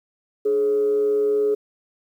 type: tone with frequency modulation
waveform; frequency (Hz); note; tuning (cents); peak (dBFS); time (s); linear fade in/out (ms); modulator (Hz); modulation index
sine; 420.5; G#4; +22; -16; 0.45-1.55; 10; 123; 0.26
effects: tanh soft clip ceiling -12 dBFS + 9-bit